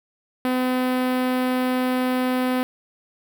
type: tone with notch filter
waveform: sawtooth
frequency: 254 Hz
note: B3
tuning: 49 cents sharp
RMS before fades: -22 dBFS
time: 0.45-2.63 s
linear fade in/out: 0 ms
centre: 6600 Hz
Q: 0.62
effects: none